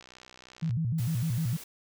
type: click train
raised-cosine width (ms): 0.2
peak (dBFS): -32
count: 45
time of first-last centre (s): 0.01-0.708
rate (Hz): 63
type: tone with vibrato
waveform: sine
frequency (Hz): 138.2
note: C#3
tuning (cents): -5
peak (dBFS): -26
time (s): 0.62-1.57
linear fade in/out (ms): 10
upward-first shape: square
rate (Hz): 6.6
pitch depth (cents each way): 280
type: noise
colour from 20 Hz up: white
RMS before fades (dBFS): -45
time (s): 0.98-1.64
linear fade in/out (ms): 5
effects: none